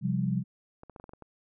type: chord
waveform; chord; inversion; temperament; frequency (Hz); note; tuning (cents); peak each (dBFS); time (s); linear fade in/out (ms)
sine; C suspended fourth; none; just; 130.81 / 174.42 / 196.22; C3 / F3 / G3; 0 / -2 / +2; -30; 0.01-0.44; 50
type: clicks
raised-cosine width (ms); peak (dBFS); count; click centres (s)
1; -32; 8; 0.834 / 0.897 / 0.962 / 0.999 / 1.041 / 1.093 / 1.135 / 1.223
effects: none